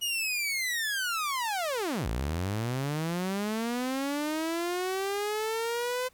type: linear two-way sweep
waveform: sawtooth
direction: down then up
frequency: 2915 to 51.91 to 511 Hz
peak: -25 dBFS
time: 0.01-6.09 s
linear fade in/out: 20 ms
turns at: 2.08 s
effects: pink hiss -63 dBFS RMS until 6.13 s